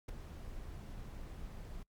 brown noise with ADSR envelope, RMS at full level -34 dBFS, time 0.08-1.83 s, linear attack 12 ms, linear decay 4 ms, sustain -12 dB, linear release 4 ms, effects noise-tail reverb RT60 0.1 s tail -24 dB re dry + MP3 96 kbps

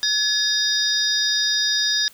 sine tone cluster, 1706 / 3696 / 4943 / 5690 Hz, G#6 / A#7 / D#8 / F8, +46 / -16 / -12 / +31 cents, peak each -25 / -22 / -22 / -27 dBFS, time 0.03-2.08 s, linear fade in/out 0 ms, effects white hiss -49 dBFS RMS until 2.13 s

